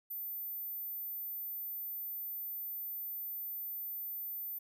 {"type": "tone", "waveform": "sine", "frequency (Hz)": 14080, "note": "A9", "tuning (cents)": 0, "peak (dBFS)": -38, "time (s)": [0.1, 4.59], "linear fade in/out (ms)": 10, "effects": []}